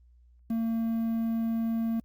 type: tone with quantisation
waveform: triangle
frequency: 227.2 Hz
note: A#3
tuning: 44 cents flat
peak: -24 dBFS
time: 0.5-2 s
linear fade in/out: 5 ms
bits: 9
effects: added 60 Hz sine -55 dBFS peak until 2.04 s + Opus 32 kbps